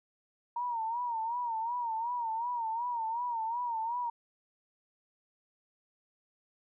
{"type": "tone with vibrato", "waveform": "sine", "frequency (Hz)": 932.3, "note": "A#5", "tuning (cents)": 0, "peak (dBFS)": -31, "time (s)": [0.56, 4.1], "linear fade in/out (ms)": 5, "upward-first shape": "sine", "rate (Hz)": 2.7, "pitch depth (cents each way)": 93, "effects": []}